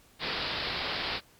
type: low-pass noise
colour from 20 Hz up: white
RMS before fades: -33 dBFS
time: 0.19-1.21 s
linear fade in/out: 50 ms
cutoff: 4900 Hz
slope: 96 dB/octave
effects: pink hiss -60 dBFS RMS until 1.39 s + MP3 96 kbps